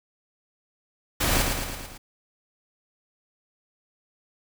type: noise with echo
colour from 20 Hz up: pink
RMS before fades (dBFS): -23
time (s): 1.2-1.43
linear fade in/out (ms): 10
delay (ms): 110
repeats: 5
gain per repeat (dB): -4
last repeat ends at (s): 1.98
effects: none